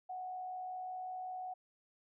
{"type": "tone with frequency modulation", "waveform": "sine", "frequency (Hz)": 739, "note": "F#5", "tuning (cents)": -2, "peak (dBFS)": -40, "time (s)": [0.09, 1.54], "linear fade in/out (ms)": 10, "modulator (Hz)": 65.3, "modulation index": 0.22, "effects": []}